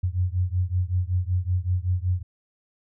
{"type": "beating tone pair", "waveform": "sine", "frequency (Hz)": [88.5, 93.8], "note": ["F2", "F#2"], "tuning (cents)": [23, 24], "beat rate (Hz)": 5.3, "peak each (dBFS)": [-24, -25], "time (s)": [0.03, 2.23], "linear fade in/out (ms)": 10, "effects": []}